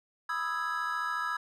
triangle chord, E major seventh, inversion second, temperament equal, 987.8 / 1244.5 / 1318.5 / 1661.2 Hz, B5 / D#6 / E6 / G#6, 0 / 0 / 0 / 0 cents, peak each -36 / -35 / -33 / -33 dBFS, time 0.29-1.37 s, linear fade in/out 5 ms, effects none

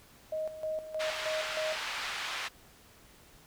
sine tone with tremolo, 626 Hz, D#5, 10 cents sharp, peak -31 dBFS, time 0.32-1.76 s, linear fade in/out 5 ms, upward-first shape square, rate 3.2 Hz, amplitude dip 70%
pink band-pass noise, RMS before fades -37 dBFS, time 0.99-2.49 s, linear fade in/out 20 ms, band 1300 to 3900 Hz, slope 12 dB/octave
effects pink hiss -58 dBFS RMS until 3.46 s

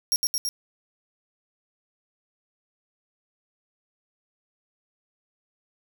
sawtooth tone with echo, 5590 Hz, F8, 1 cent sharp, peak -17 dBFS, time 0.12-0.16 s, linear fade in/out 0 ms, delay 110 ms, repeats 3, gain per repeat -2 dB, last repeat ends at 0.49 s, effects none

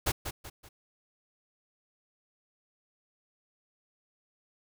pink noise with echo, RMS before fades -28 dBFS, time 0.06-0.12 s, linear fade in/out 10 ms, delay 190 ms, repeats 3, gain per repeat -8 dB, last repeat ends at 0.69 s, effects none

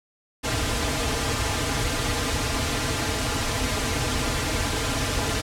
pink noise with comb filter, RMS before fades -25 dBFS, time 0.43-5.42 s, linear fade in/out 20 ms, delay 5.4 ms, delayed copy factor -0.9, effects low-pass 9000 Hz 12 dB/octave

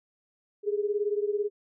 sine beating tone pair, 407.7 / 425.7 Hz, G#4 / G#4, -32 / +43 cents, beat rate 18 Hz, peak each -27 / -30 dBFS, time 0.63-1.5 s, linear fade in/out 50 ms, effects none

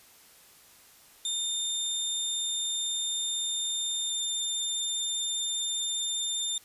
25% pulse tone pair in turn, 3619 / 3605 Hz, A7 / A7, +48 / +41 cents, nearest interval unison, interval 7 cents, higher first, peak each -25 dBFS, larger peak neither, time 1.25-4.1 / 4.1-6.58 s, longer first, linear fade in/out 2 ms, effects white hiss -56 dBFS RMS until 6.64 s + resampled to 32000 Hz

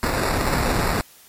pink noise with sample-and-hold, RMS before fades -21 dBFS, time 0.03-1.01 s, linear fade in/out 0 ms, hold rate 3150 Hz, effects white hiss -49 dBFS RMS until 1.28 s + MP3 64 kbps

